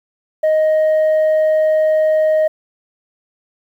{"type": "tone", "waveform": "sine", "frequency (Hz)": 624, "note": "D#5", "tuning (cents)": 5, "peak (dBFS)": -8, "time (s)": [0.43, 2.48], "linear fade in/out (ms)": 10, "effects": ["tanh soft clip ceiling -10 dBFS", "8-bit"]}